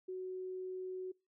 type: tone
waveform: sine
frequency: 371.3 Hz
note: F#4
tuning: 6 cents sharp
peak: -39 dBFS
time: 0.08-1.12 s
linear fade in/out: 10 ms
effects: noise-tail reverb RT60 0.3 s tail -26 dB re dry